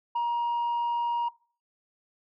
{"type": "tone", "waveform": "sine", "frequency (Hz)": 947, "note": "A#5", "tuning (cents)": 27, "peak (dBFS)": -22, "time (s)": [0.15, 1.29], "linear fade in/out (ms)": 10, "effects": ["noise-tail reverb RT60 0.4 s tail -22 dB re dry", "tanh soft clip ceiling -24 dBFS"]}